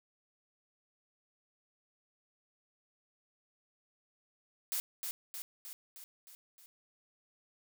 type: noise with echo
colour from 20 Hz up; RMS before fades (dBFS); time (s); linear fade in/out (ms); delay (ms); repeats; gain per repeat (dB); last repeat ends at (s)
blue; -35; 4.72-4.8; 0; 310; 6; -4; 6.66
effects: none